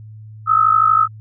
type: tone pair together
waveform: sine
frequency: 1260 / 1312.5 Hz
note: D#6 / E6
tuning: +21 / -8 cents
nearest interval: minor second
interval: 71 cents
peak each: -13 dBFS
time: 0.46-1.08 s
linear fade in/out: 50 ms
effects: added 108 Hz sine -34 dBFS peak until 1.2 s